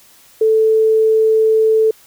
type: tone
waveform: sine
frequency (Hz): 440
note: A4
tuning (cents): 0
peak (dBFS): -9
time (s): 0.41-1.91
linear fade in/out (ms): 5
effects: white hiss -47 dBFS RMS until 2.06 s